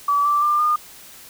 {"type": "tone with pitch steps", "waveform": "sine", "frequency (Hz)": [1148, 1170.1, 1192.6, 1215.6], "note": ["D6", "D6", "D6", "D#6"], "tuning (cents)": [-40, -7, 26, -41], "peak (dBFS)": -15, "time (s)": [0.08, 0.76], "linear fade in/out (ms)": 5, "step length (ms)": 170, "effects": ["white hiss -43 dBFS RMS until 1.29 s"]}